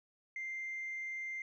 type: tone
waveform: sine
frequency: 2093 Hz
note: C7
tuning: in tune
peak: -37 dBFS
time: 0.36-1.42 s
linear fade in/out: 2 ms
effects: tanh soft clip ceiling -35 dBFS